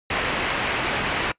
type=low-pass noise; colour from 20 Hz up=white; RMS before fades=-25 dBFS; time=0.1-1.32 s; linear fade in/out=5 ms; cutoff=2800 Hz; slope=24 dB/octave; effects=noise-tail reverb RT60 0.1 s tail -22 dB re dry + resampled to 8000 Hz